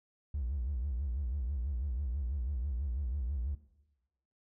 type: tone with vibrato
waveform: triangle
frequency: 65.6 Hz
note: C2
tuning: 5 cents sharp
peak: -29 dBFS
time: 0.34-3.55 s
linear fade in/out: 5 ms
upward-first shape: sine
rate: 6.1 Hz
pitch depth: 220 cents each way
effects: noise-tail reverb RT60 1.0 s tail -20 dB re dry + tanh soft clip ceiling -28 dBFS